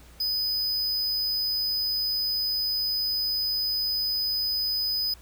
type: tone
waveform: square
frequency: 5000 Hz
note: D#8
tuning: 8 cents sharp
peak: -25 dBFS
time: 0.2-5.14 s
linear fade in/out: 5 ms
effects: added 60 Hz sine -49 dBFS peak until 5.21 s + pink hiss -54 dBFS RMS until 5.21 s